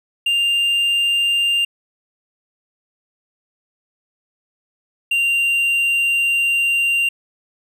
triangle tone pair in turn, 2794 / 2775 Hz, F7 / F7, 0 / -12 cents, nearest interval unison, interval 12 cents, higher first, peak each -13 dBFS, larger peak neither, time 0.26-1.65 / 5.11-7.09 s, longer second, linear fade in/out 5 ms, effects none

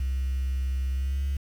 triangle tone with pitch glide, 65.41 to 68.82 Hz, C2 to C#2, 0 to -12 cents, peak -21 dBFS, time 0-1.37 s, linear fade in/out 5 ms, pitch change +88 cents, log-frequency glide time 0.92-1.24 s, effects tanh soft clip ceiling -22 dBFS + 8-bit

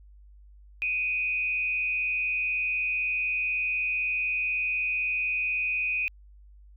sine tone with frequency modulation, 2489 Hz, D#7, in tune, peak -25 dBFS, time 0.82-6.08 s, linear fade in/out 0 ms, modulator 155 Hz, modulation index 0.51, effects added 50 Hz sine -49 dBFS peak until 6.76 s

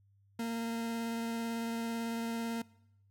40% pulse tone with vibrato, 230 Hz, A#3, 23 cents flat, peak -33 dBFS, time 0.39-2.62 s, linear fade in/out 5 ms, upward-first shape sine, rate 18 Hz, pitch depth 11 cents each way, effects noise-tail reverb RT60 0.8 s tail -22 dB re dry + added 99 Hz sine -64 dBFS peak until 3.1 s

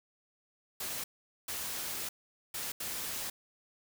white noise bursts at uneven times, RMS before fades -38 dBFS, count 4, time 0.8-1.04 / 1.48-2.09 / 2.54-2.72 / 2.8-3.3 s, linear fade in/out 5 ms, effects none

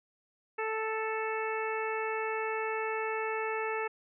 harmonic tone, 440 Hz, A4, in tune, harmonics 1 / 2 / 3 / 4 / 5 / 6, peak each -34 / -37 / -39 / -40 / -41 / -42 dBFS, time 0.58-3.88 s, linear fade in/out 10 ms, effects none

